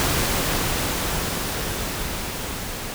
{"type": "noise with level ramp", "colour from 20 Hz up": "pink", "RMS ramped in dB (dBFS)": [-21, -31], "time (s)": [0, 2.94], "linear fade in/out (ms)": 0, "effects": []}